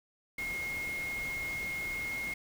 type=tone in noise; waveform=sine; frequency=2150 Hz; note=C7; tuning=47 cents sharp; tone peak=-34 dBFS; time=0.38-2.34 s; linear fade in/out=5 ms; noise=pink; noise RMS=-45 dBFS; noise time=0.38-2.34 s; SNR=+8 dB; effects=none